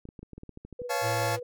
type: clicks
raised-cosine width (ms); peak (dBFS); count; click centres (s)
3; -30; 12; 0.054 / 0.089 / 0.192 / 0.23 / 0.333 / 0.38 / 0.434 / 0.493 / 0.574 / 0.65 / 0.727 / 0.818
type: tone with tremolo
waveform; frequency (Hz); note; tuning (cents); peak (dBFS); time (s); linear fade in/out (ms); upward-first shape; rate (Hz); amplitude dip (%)
sine; 490.4; B4; -12; -32; 0.79-1.43; 5; sine; 19; 50
type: chord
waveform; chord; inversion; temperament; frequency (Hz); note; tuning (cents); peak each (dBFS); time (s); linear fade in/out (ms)
sawtooth; Db augmented; none; just; 554.4 / 693 / 866.2; Db5 / F5 / A5; 0 / -14 / -27; -28; 0.89-1.37; 20
type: tone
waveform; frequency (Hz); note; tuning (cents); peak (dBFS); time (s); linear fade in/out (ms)
square; 112.2; A2; +34; -32; 1.01-1.4; 50
effects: none